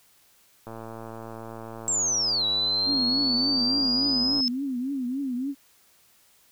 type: click train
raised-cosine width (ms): 1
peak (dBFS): -25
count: 423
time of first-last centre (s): 0.67-4.405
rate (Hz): 113
type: linear two-way sweep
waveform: sine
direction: down then up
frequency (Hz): 7630 to 3891 to 5220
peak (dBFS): -22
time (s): 1.88-4.48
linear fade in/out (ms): 0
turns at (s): 2.45
type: tone with vibrato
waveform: sine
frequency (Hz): 261.6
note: C4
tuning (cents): 0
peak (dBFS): -26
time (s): 2.85-5.55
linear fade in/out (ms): 50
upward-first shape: triangle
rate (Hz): 3.5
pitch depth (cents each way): 160
effects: white hiss -60 dBFS RMS until 6.51 s